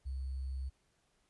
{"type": "tone with sample-and-hold", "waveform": "sine", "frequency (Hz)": 66.2, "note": "C2", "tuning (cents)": 21, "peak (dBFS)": -36, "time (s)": [0.05, 0.7], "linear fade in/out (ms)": 20, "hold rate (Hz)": 4410, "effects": ["pink hiss -75 dBFS RMS until 1.29 s", "resampled to 24000 Hz"]}